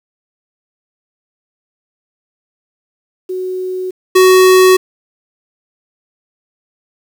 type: tone pair in turn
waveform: sine / square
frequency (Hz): 370 / 372.4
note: F#4 / F#4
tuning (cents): 0 / +11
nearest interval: unison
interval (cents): 11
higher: second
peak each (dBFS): -17 / -5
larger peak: second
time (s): 3.29-3.91 / 4.15-4.77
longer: neither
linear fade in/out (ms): 10
effects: 7-bit